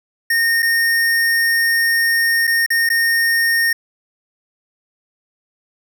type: tone with dropouts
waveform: square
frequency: 1840 Hz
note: A#6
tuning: 23 cents flat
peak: -14 dBFS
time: 0.3-3.73 s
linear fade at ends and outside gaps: 5 ms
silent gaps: 0.623-0.627 / 2.471-2.475 / 2.663-2.703 / 2.891-2.9 s
effects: none